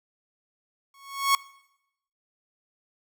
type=tone with exponential growth; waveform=sawtooth; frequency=1104 Hz; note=C#6; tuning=7 cents flat; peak=-13 dBFS; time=0.94-1.35 s; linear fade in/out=2 ms; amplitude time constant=89 ms; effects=noise-tail reverb RT60 0.8 s tail -20 dB re dry